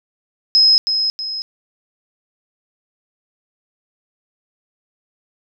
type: tone with echo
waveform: sine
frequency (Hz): 5120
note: D#8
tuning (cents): +49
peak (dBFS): -8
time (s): 0.55-0.78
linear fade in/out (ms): 0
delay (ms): 320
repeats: 2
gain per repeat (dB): -7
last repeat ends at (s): 1.42
effects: none